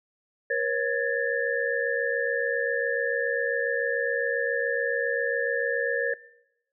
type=tone cluster; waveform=sine; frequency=476.8 / 544 / 1679 / 1785 Hz; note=A#4 / C#5 / G#6 / A6; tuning=+39 / -33 / +18 / +24 cents; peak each=-29 dBFS; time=0.5-6.14 s; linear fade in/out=5 ms; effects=noise-tail reverb RT60 0.9 s tail -22 dB re dry